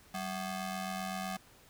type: ring-modulated tone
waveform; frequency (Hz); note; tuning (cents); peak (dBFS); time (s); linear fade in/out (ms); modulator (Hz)
sawtooth; 470.2; A#4; +15; -29; 0.14-1.37; 5; 279
effects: pink hiss -60 dBFS RMS until 1.69 s